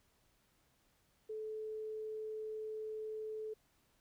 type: tone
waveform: sine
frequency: 433.9 Hz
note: A4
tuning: 24 cents flat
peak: -40 dBFS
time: 1.29-3.54 s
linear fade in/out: 10 ms
effects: pink hiss -74 dBFS RMS until 4 s